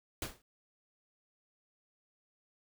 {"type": "noise with exponential decay", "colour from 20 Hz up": "pink", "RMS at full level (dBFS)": -34, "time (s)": [0.22, 0.42], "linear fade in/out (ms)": 2, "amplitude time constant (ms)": 42, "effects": []}